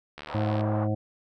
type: click train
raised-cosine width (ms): 0.3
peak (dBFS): -23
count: 33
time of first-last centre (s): 0.18-0.609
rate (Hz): 74.6
type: band-pass noise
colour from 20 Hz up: white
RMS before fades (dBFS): -37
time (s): 0.27-0.88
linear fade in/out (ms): 50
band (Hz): 490 to 1100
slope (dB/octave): 24
type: harmonic tone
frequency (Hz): 106.3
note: G#2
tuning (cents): +41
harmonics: 1 / 2 / 3 / 5 / 6 / 7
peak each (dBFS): -26 / -32 / -32 / -33 / -39 / -38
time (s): 0.34-0.95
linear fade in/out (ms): 10
effects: none